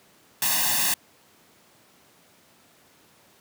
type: noise with comb filter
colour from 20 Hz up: white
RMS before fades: -23 dBFS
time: 0.42-0.94 s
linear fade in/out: 2 ms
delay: 1.1 ms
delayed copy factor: +1
effects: pink hiss -57 dBFS RMS until 3.4 s + high-pass 150 Hz 12 dB/octave